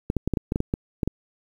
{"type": "clicks", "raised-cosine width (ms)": 3, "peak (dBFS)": -10, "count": 11, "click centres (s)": [0.101, 0.167, 0.276, 0.337, 0.372, 0.521, 0.559, 0.604, 0.739, 1.032, 1.076], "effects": ["8-bit"]}